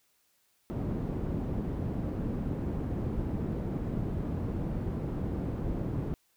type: low-pass noise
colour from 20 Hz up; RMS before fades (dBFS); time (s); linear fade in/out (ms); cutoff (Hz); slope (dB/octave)
white; -33; 0.7-6.14; 0; 230; 12
effects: white hiss -71 dBFS RMS until 6.36 s